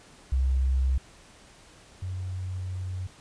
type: tone pair in turn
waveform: sine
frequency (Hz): 65.41 / 92.5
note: C2 / F#2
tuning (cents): 0 / 0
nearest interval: tritone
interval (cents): 600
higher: second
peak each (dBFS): -21 / -30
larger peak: first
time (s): 0.32-0.98 / 2.02-3.07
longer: second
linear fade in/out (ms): 5
effects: pink hiss -53 dBFS RMS until 3.2 s + resampled to 22050 Hz